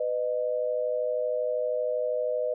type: tone pair together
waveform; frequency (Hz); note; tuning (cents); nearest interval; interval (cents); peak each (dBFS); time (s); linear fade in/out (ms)
sine; 500 / 612.7; B4 / D#5; +21 / -27; major third; 352; -28; 0-2.54; 5
effects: none